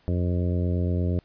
harmonic tone, 88.6 Hz, F2, 25 cents sharp, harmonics 1 / 2 / 3 / 4 / 5 / 6 / 7, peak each -23 / -29 / -33 / -35 / -37 / -39 / -40 dBFS, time 0.08-1.19 s, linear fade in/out 0 ms, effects pink hiss -62 dBFS RMS until 1.24 s + resampled to 11025 Hz

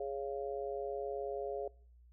harmonic tone, 138.59 Hz, C#3, in tune, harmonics 3 / 4 / 5, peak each -39 / -41 / -43 dBFS, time 0-1.68 s, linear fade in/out 5 ms, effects noise-tail reverb RT60 0.6 s tail -24 dB re dry + added 60 Hz sine -58 dBFS peak until 2.12 s

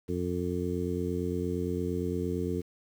harmonic tone, 88.7 Hz, F2, 27 cents sharp, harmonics 1 / 2 / 3 / 4 / 5, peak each -35 / -35 / -35 / -35 / -35 dBFS, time 0.08-2.62 s, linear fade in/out 20 ms, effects 9-bit

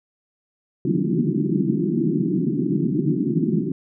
pink band-pass noise, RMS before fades -21 dBFS, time 0.85-3.72 s, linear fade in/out 2 ms, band 140 to 370 Hz, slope 96 dB/octave, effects none

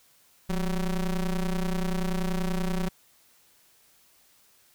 square ring-modulated tone, 95.2 Hz, F#2, 50 cents sharp, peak -23 dBFS, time 0.49-2.89 s, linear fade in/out 10 ms, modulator 80 Hz, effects white hiss -61 dBFS RMS until 4.74 s

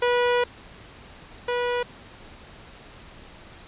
sawtooth tone pair in turn, 487.2 / 487.2 Hz, B4 / B4, -24 / -24 cents, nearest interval unison, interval 0 cents, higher neither, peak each -15 / -19 dBFS, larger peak first, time 0.02-0.44 / 1.48-1.83 s, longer first, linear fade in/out 5 ms, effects pink hiss -46 dBFS RMS until 3.67 s + resampled to 8000 Hz

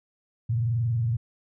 sine tone with frequency modulation, 116.54 Hz, A#2, in tune, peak -22 dBFS, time 0.49-1.17 s, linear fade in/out 10 ms, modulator 21.6 Hz, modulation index 0.47, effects none

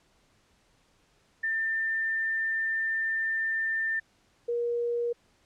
sine tone pair in turn, 1793 / 474.9 Hz, A6 / A#4, +32 / +32 cents, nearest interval octave + major seventh, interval 2300 cents, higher first, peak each -26 dBFS, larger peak neither, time 1.43-4 / 4.48-5.13 s, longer first, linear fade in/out 10 ms, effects pink hiss -66 dBFS RMS until 5.45 s + low-pass 8000 Hz 12 dB/octave

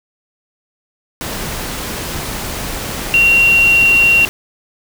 sine tone in noise, 2750 Hz, F7, 27 cents flat, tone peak -7 dBFS, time 3.14-4.25 s, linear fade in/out 0 ms, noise pink, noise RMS -23 dBFS, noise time 1.21-4.29 s, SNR +13 dB, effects none

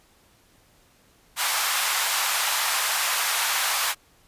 pink high-pass noise, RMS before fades -24 dBFS, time 1.36-3.95 s, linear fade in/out 50 ms, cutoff 850 Hz, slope 24 dB/octave, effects pink hiss -59 dBFS RMS until 4.27 s + resampled to 32000 Hz

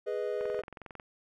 triangle chord, G# minor, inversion none, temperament equal, 415.3 / 493.9 / 622.3 Hz, G#4 / B4 / D#5, 0 / 0 / 0 cents, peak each -32 / -33 / -35 dBFS, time 0.06-0.62 s, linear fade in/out 20 ms
click train, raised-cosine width 0.5 ms, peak -29 dBFS, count 14, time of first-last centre 0.41-0.998 s, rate 22.1 Hz
effects none

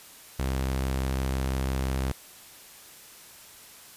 sawtooth tone, 65.9 Hz, C2, 13 cents sharp, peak -22 dBFS, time 0.39-2.12 s, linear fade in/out 5 ms, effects white hiss -49 dBFS RMS until 3.96 s + resampled to 32000 Hz

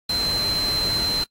sine tone in noise, 4100 Hz, C8, 36 cents flat, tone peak -21 dBFS, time 0.09-1.24 s, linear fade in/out 5 ms, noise pink, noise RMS -31 dBFS, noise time 0.09-1.24 s, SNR +7 dB, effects noise-tail reverb RT60 0.1 s tail -24 dB re dry + AAC 48 kbps

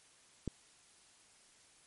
click, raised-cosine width 3 ms, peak -23 dBFS, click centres 0.477 s, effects white hiss -64 dBFS RMS until 1.86 s + MP3 48 kbps

